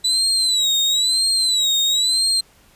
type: tone with vibrato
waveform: 35% pulse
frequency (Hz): 3951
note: B7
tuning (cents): 0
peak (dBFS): -14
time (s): 0.04-2.41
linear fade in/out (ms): 10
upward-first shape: sine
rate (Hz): 1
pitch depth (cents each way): 110
effects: pink hiss -53 dBFS RMS until 2.75 s + resampled to 32000 Hz